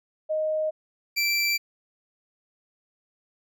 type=tone pair in turn; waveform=sine / 25% pulse; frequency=622.3 / 2341 Hz; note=D#5 / D7; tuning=0 / -6 cents; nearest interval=octave + major seventh; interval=2294 cents; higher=second; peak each=-23 / -18 dBFS; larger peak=second; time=0.29-0.71 / 1.16-1.58 s; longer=neither; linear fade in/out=20 ms; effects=none